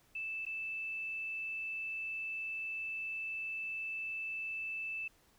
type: tone with dropouts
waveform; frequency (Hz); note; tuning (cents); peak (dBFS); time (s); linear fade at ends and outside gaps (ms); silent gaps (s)
sine; 2637; E7; 0; -37; 0.15-5.08; 5; 0.453-0.464
effects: pink hiss -68 dBFS RMS until 5.38 s